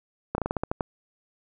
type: slowing click train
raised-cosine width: 1 ms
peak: -12 dBFS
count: 9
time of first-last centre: 0.35-0.808 s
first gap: 31 ms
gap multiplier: 1.17
effects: none